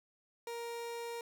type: tone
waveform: 30% pulse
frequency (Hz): 468.8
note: A#4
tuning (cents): +10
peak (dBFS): -37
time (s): 0.47-1.21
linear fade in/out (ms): 2
effects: none